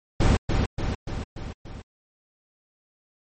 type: noise with echo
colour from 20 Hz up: brown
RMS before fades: -18 dBFS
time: 0.2-0.37 s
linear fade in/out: 5 ms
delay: 290 ms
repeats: 5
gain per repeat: -4 dB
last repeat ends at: 1.82 s
effects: MP3 32 kbps